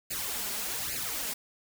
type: noise with flanger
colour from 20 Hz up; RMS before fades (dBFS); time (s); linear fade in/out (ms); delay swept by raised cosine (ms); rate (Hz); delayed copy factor
white; -34; 0.1-1.34; 10; 0.43 to 4.93; 1.2; +0.8
effects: none